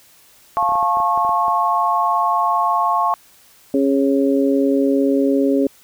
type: chord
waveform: sine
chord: F augmented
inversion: none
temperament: just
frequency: 698.5 / 873.1 / 1091.3 Hz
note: F5 / A5 / C#6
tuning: 0 / -14 / -27 cents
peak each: -20 / -20 / -17 dBFS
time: 0.57-3.14 s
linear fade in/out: 0 ms
type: clicks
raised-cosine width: 1 ms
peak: -19 dBFS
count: 11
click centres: 0.627 / 0.691 / 0.721 / 0.755 / 0.828 / 0.971 / 1.002 / 1.176 / 1.249 / 1.293 / 1.482 s
type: harmonic tone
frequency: 137.6 Hz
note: C#3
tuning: 12 cents flat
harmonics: 2 / 3 / 4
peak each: -15 / -19 / -21 dBFS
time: 3.74-5.67 s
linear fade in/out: 2 ms
effects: white hiss -50 dBFS RMS until 5.83 s